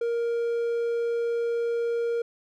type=tone; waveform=triangle; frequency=468.2 Hz; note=A#4; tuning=8 cents sharp; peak=-22 dBFS; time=0.01-2.22 s; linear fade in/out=5 ms; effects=none